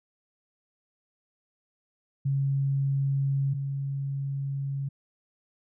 sine tone pair in turn, 137.7 / 138.21 Hz, C#3 / C#3, -11 / -5 cents, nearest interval unison, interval 6 cents, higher second, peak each -23 / -28 dBFS, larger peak first, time 2.25-3.54 / 3.54-4.89 s, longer second, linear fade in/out 10 ms, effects none

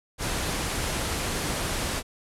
pink low-pass noise, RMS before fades -29 dBFS, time 0.18-2.03 s, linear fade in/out 50 ms, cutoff 12000 Hz, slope 48 dB/octave, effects none

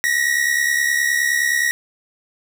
45% pulse tone pair together, 1864.7 / 1934.3 Hz, A#6 / B6, 0 / -37 cents, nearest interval minor second, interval 63 cents, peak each -19 / -19 dBFS, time 0.04-1.71 s, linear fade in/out 0 ms, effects none

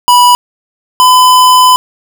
square tone pair in turn, 981 / 1008 Hz, B5 / B5, -12 / +35 cents, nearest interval unison, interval 47 cents, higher second, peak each -3 dBFS, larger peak neither, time 0.08-0.35 / 1-1.76 s, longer second, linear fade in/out 0 ms, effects none

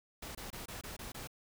pink noise bursts, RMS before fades -45 dBFS, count 7, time 0.22-1.274 s, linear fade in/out 5 ms, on 130 ms, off 24 ms, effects none

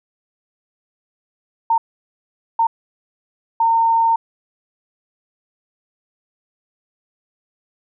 sine tone bursts at uneven times, 913 Hz, A#5, 36 cents flat, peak -12 dBFS, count 3, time 1.7-1.78 / 2.59-2.67 / 3.6-4.16 s, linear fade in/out 5 ms, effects none

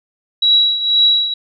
sine tone with tremolo, 3889 Hz, B7, 27 cents flat, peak -7 dBFS, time 0.42-1.34 s, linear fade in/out 5 ms, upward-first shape triangle, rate 2 Hz, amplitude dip 75%, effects none

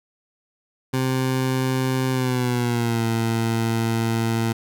20% pulse tone with pitch glide, 130.3 to 114.09 Hz, C3 to A#2, -7 to -37 cents, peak -15 dBFS, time 0.93-4.53 s, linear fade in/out 10 ms, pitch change -230 cents, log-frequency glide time 2.11-3.05 s, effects none

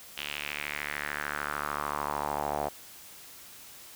sawtooth tone with band-pass filter sweep, 73.42 Hz, D2, in tune, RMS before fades -34 dBFS, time 0.17-2.69 s, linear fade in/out 10 ms, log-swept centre 3000 to 710 Hz, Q 3.5, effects white hiss -49 dBFS RMS until 3.95 s

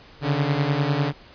sawtooth beating tone pair, 138.59 / 148.59 Hz, C#3 / D3, 0 / +21 cents, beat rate 10 Hz, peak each -19 dBFS, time 0.21-1.13 s, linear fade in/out 50 ms, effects pink hiss -48 dBFS RMS until 1.34 s + resampled to 11025 Hz

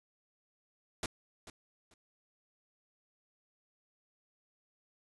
pink noise with echo, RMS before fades -36 dBFS, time 1.03-1.06 s, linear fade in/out 2 ms, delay 440 ms, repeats 2, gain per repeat -14 dB, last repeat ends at 1.94 s, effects resampled to 24000 Hz

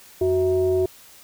sine tone with frequency modulation, 371 Hz, F#4, 5 cents sharp, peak -17 dBFS, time 0.21-0.86 s, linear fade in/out 5 ms, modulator 282 Hz, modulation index 0.56, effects white hiss -48 dBFS RMS until 1.23 s

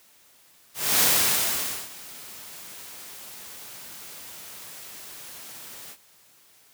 white noise with ADSR envelope, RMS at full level -19 dBFS, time 0.74-5.97 s, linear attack 260 ms, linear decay 880 ms, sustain -23 dB, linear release 58 ms, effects white hiss -57 dBFS RMS until 6.73 s + high-pass 80 Hz 12 dB/octave

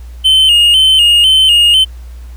triangle tone with vibrato, 2960 Hz, F#7, in tune, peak -3 dBFS, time 0.24-1.85 s, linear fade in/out 20 ms, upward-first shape square, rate 2 Hz, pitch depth 65 cents each way, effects added 60 Hz sine -26 dBFS peak until 2.36 s + pink hiss -46 dBFS RMS until 2.36 s

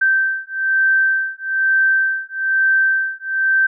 sine beating tone pair, 1557 / 1558.1 Hz, G6 / G6, -12 / -11 cents, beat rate 1.1 Hz, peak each -17 dBFS, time 0.01-3.67 s, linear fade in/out 10 ms, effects none

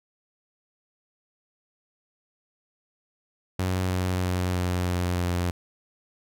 sawtooth tone with pitch steps, 92.5 / 91.65 / 90.81 / 89.97 / 89.14 / 88.32 Hz, F#2 / F#2 / F#2 / F#2 / F2 / F2, 0 / -16 / -32 / -48 / +36 / +20 cents, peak -20 dBFS, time 3.59-5.51 s, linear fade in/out 5 ms, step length 320 ms, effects none

